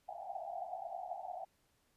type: band-pass noise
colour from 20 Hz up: pink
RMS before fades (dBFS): -44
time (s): 0.08-1.45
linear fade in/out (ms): 10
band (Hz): 670 to 800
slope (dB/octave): 96
effects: pink hiss -75 dBFS RMS until 1.96 s + resampled to 32000 Hz